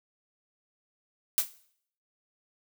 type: noise with exponential decay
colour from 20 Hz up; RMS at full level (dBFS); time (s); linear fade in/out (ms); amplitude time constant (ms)
blue; -20; 1.38-1.5; 0; 26
effects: noise-tail reverb RT60 0.6 s tail -17 dB re dry

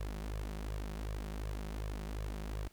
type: tone with flanger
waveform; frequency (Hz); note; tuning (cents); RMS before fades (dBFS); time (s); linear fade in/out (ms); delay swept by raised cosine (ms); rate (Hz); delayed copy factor
sawtooth; 51.91; G#1; 0; -40; 0-2.68; 5; 1.7 to 5.5; 2.7; +0.9
effects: pink hiss -66 dBFS RMS until 2.72 s

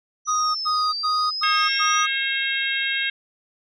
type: linear two-way sweep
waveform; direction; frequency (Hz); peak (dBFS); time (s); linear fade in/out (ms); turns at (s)
sine; down then up; 5920 to 4632 to 5830; -25; 0.25-2.06; 50; 0.95
type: tone bursts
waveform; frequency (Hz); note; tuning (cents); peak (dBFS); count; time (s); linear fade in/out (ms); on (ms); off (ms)
triangle; 1246; D#6; +2; -18; 5; 0.27-2.07; 20; 280; 100
type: harmonic tone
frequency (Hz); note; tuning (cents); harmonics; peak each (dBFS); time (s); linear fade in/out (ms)
539; C#5; -49; 3 / 4 / 5 / 6 / 7; -26 / -27 / -28 / -29 / -29; 1.43-3.1; 5
effects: none

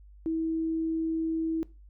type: tone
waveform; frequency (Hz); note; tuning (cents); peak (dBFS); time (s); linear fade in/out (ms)
sine; 323.8; E4; -31; -26; 0.26-1.63; 0
effects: noise-tail reverb RT60 0.3 s tail -21 dB re dry + added 50 Hz sine -49 dBFS peak until 1.89 s

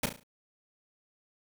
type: noise with echo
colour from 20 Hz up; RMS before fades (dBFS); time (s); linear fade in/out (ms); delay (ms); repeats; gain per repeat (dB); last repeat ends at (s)
pink; -28; 0.03-0.06; 5; 35; 5; -7; 0.235
effects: none

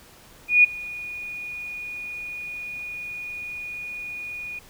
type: tone with ADSR envelope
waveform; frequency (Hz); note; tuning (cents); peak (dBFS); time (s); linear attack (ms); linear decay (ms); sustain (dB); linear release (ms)
sine; 2455; D#7; -24; -9; 0.48-4.59; 160; 11; -22; 3
effects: pink hiss -50 dBFS RMS until 4.69 s

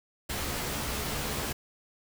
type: noise with comb filter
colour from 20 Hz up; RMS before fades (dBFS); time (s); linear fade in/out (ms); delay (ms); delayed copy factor
pink; -33; 0.29-1.53; 10; 14; +0.55
effects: none

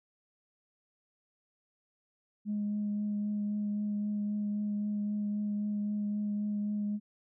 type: tone with vibrato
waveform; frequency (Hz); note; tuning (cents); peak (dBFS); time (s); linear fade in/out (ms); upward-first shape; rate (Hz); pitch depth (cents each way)
sine; 207.7; G#3; 0; -29; 2.45-7; 50; triangle; 3.8; 14
effects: tanh soft clip ceiling -26 dBFS

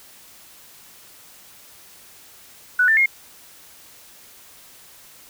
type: tone with pitch steps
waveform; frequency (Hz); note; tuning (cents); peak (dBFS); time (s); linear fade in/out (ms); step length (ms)
sine; 1480 / 1780.5 / 2142; F#6 / A6 / C7; 0 / +20 / +40; -13; 2.79-3.06; 5; 90
effects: white hiss -47 dBFS RMS until 5.29 s

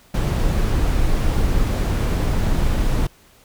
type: noise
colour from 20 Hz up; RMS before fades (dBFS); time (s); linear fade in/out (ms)
brown; -18; 0.14-3.07; 5
effects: pink hiss -52 dBFS RMS until 3.44 s

